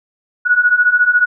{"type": "beating tone pair", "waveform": "sine", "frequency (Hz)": [1454, 1468], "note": ["F#6", "F#6"], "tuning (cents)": [-31, -14], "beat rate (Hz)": 14, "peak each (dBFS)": [-14, -11], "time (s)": [0.45, 1.26], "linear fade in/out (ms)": 20, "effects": []}